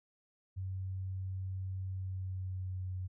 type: tone with pitch glide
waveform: sine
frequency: 94.4 to 92.4 Hz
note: F#2 to F#2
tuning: +35 to -2 cents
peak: -36 dBFS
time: 0.56-3.08 s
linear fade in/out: 20 ms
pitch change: -37 cents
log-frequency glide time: 1.87-2.97 s
effects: none